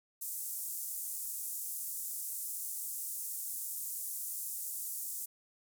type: band-pass noise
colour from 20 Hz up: white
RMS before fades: -40 dBFS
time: 0.21-5.26 s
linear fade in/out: 10 ms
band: 7500 to 16000 Hz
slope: 24 dB/octave
effects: none